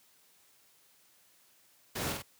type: noise with echo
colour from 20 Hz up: pink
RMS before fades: -36 dBFS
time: 1.95-2.13 s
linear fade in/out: 10 ms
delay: 47 ms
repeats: 2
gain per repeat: -3 dB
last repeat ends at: 2.224 s
effects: white hiss -65 dBFS RMS until 2.39 s + high-pass 80 Hz 12 dB/octave